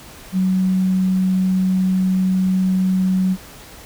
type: tone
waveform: sine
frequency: 186.9 Hz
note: F#3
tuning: 18 cents sharp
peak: -14 dBFS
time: 0.32-3.37 s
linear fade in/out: 50 ms
effects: pink hiss -40 dBFS RMS until 3.85 s